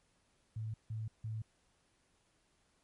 sine tone bursts, 110 Hz, A2, in tune, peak -37 dBFS, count 3, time 0.56-1.42 s, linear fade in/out 5 ms, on 180 ms, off 160 ms, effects pink hiss -74 dBFS RMS until 2.83 s + MP3 48 kbps

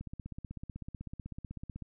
click train, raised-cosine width 5 ms, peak -29 dBFS, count 30, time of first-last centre 0.01-1.823 s, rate 16 Hz, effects none

